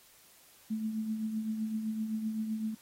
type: tone with tremolo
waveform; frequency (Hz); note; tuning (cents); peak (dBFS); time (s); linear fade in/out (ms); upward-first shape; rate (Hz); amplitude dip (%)
sine; 218.8; A3; -9; -29; 0.7-2.75; 10; triangle; 7.8; 55
effects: white hiss -60 dBFS RMS until 2.81 s + AAC 48 kbps